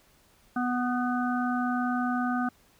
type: harmonic tone with a mistuned harmonic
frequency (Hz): 246.9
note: B3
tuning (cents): 0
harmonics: 1 / 3 / 5 / 6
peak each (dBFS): -27 / -32 / -34 / -35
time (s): 0.56-2.49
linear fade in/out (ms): 5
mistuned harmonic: 6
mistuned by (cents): +22
effects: pink hiss -62 dBFS RMS until 2.79 s